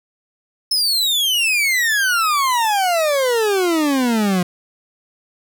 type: exponential sweep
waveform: 40% pulse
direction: down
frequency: 5274 to 174.61 Hz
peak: -14 dBFS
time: 0.71-4.43 s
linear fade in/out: 5 ms
effects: none